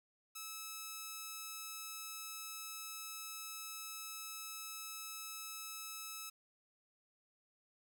5% pulse tone, 1300 Hz, E6, 24 cents flat, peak -33 dBFS, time 0.35-6.3 s, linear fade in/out 10 ms, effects none

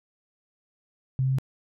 sine tone with pitch steps, 131.3 / 132.21 / 133.13 Hz, C3 / C3 / C3, +6 / +18 / +30 cents, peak -21 dBFS, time 1.19-1.385 s, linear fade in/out 0 ms, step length 65 ms, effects none

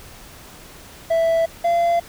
triangle tone pair in turn, 660 / 685.2 Hz, E5 / F5, +2 / -33 cents, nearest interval minor second, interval 65 cents, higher second, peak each -13 dBFS, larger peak neither, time 1.1-1.46 / 1.64-2 s, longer neither, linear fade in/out 10 ms, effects pink hiss -42 dBFS RMS until 2.08 s

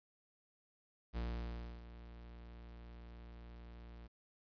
45% pulse tone with ADSR envelope, 58.4 Hz, A#1, 4 cents sharp, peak -37 dBFS, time 1.13-4.08 s, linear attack 39 ms, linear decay 640 ms, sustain -14 dB, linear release 21 ms, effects resampled to 11025 Hz + 12-bit

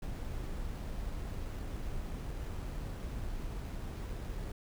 brown noise with sample-and-hold, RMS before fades -39 dBFS, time 0.02-4.52 s, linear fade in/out 5 ms, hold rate 8820 Hz, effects none

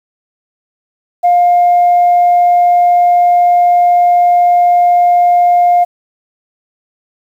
sine tone, 706 Hz, F5, 19 cents sharp, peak -4 dBFS, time 1.23-5.85 s, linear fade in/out 20 ms, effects tanh soft clip ceiling -2 dBFS + 7-bit

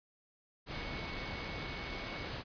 sine tone in noise, 2217 Hz, C#7, in tune, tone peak -47 dBFS, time 0.7-2.29 s, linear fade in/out 50 ms, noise pink, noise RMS -41 dBFS, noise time 0.66-2.44 s, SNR -9 dB, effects resampled to 11025 Hz

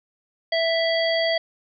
harmonic tone, 659.3 Hz, E5, in tune, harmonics 1 / 3 / 5 / 7, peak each -21 / -26 / -28 / -29 dBFS, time 0.52-1.38 s, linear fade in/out 5 ms, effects none

